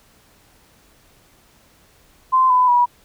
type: tone with pitch steps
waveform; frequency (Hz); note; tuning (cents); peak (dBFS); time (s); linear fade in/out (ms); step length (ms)
sine; 1036 / 1003 / 971.1; C6 / B5 / B5; -17 / +26 / -29; -11; 2.32-2.86; 20; 180
effects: pink hiss -54 dBFS RMS until 3.04 s